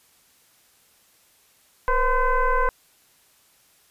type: tone with frequency modulation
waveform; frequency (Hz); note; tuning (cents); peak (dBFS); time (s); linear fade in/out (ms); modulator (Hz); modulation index
sine; 523.3; C5; 0; -17; 1.88-2.69; 0; 503; 1.9
effects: white hiss -59 dBFS RMS until 3.9 s + resampled to 32000 Hz